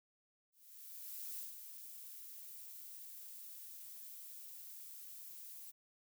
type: noise with ADSR envelope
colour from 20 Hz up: violet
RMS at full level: -45 dBFS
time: 0.52-5.72 s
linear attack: 860 ms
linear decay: 150 ms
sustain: -7 dB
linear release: 22 ms
effects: none